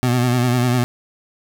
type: tone with vibrato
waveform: 25% pulse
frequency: 123.47 Hz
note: B2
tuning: in tune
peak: -11 dBFS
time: 0.03-0.84 s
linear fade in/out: 0 ms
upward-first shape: sine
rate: 10 Hz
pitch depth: 51 cents each way
effects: none